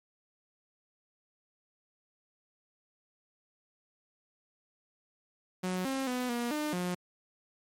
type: tone with pitch steps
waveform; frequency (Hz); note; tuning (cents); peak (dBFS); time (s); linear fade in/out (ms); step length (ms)
sawtooth; 183.6 / 267.6 / 250 / 238.8 / 301.5 / 179; F#3 / C4 / B3 / A#3 / D4 / F3; -13 / +39 / +21 / +42 / +46 / +43; -27; 5.63-6.95; 10; 220
effects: MP3 64 kbps